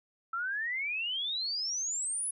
sine exponential sweep, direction up, 1318.5 to 10548 Hz, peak -31 dBFS, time 0.33-2.31 s, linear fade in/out 5 ms, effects none

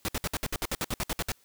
pink noise bursts, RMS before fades -30 dBFS, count 14, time 0.05-1.319 s, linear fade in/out 0 ms, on 34 ms, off 61 ms, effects white hiss -64 dBFS RMS until 1.44 s

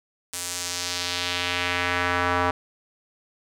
square tone with band-pass filter sweep, 88.6 Hz, F2, 25 cents sharp, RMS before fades -26 dBFS, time 0.33-2.51 s, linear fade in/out 5 ms, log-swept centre 8900 to 1100 Hz, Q 1.4, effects none

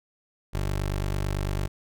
20% pulse tone, 49 Hz, G1, in tune, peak -21 dBFS, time 0.53-1.68 s, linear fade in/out 20 ms, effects none

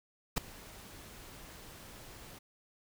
pink noise with ADSR envelope, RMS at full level -28 dBFS, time 0.36-2.39 s, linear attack 18 ms, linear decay 4 ms, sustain -23 dB, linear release 10 ms, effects none

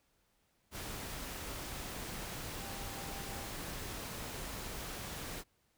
sine tone in noise, 792 Hz, G5, 18 cents sharp, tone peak -51 dBFS, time 2.56-3.49 s, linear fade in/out 50 ms, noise pink, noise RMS -43 dBFS, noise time 0.71-5.44 s, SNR -11 dB, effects pink hiss -75 dBFS RMS until 5.77 s

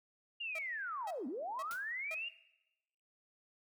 sine linear two-way sweep, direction down then up, 2858 to 227.6 to 2858 Hz, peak -38 dBFS, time 0.4-2.29 s, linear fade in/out 10 ms, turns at 1.27 s
sawtooth tone bursts, 643 Hz, E5, 43 cents flat, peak -40 dBFS, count 4, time 0.55-2.146 s, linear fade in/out 5 ms, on 39 ms, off 480 ms
white noise with exponential decay, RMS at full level -45 dBFS, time 1.71-1.85 s, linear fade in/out 0 ms, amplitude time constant 30 ms
effects noise-tail reverb RT60 0.9 s tail -17 dB re dry

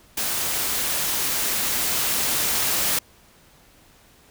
white noise with level ramp, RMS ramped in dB -25 to -22 dBFS, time 0.17-2.99 s, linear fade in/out 5 ms, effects pink hiss -54 dBFS RMS until 4.3 s

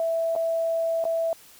sine tone with dropouts, 659.3 Hz, E5, in tune, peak -22 dBFS, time 0-1.33 s, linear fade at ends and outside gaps 1 ms, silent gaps 0.353-0.361 / 1.041-1.052 s, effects white hiss -51 dBFS RMS until 1.59 s

